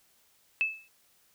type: tone with exponential decay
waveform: sine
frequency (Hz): 2616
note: E7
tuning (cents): -14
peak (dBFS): -21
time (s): 0.61-0.88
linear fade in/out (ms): 0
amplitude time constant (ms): 58
effects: white hiss -66 dBFS RMS until 1.34 s